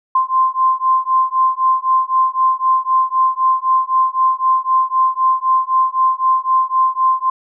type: beating tone pair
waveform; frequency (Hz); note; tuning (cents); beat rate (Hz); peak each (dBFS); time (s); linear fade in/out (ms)
sine; 1042 / 1045.9; C6 / C6; -7 / -1; 3.9; -15; 0.15-7.3; 5
effects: none